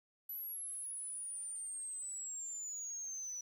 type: exponential sweep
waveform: sine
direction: down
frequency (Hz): 11930 to 5900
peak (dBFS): -39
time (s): 0.29-3.41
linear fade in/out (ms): 5
effects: tanh soft clip ceiling -39 dBFS + 11-bit